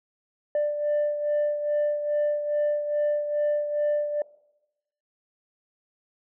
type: beating tone pair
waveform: sine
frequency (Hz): 591 / 593.4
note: D5 / D5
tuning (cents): +11 / +18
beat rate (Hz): 2.4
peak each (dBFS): -22 / -29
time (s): 0.55-4.22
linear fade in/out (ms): 2
effects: noise-tail reverb RT60 0.9 s tail -21 dB re dry + tanh soft clip ceiling -19 dBFS